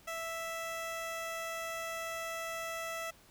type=tone; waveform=15% pulse; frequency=659.3 Hz; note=E5; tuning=in tune; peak=-31 dBFS; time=0.07-3.11 s; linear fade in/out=10 ms; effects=pink hiss -61 dBFS RMS until 3.3 s